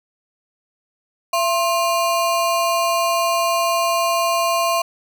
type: ring-modulated tone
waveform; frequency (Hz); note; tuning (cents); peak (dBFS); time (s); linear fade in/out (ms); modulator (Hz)
square; 869; A5; -22; -14; 1.33-4.82; 5; 193
effects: none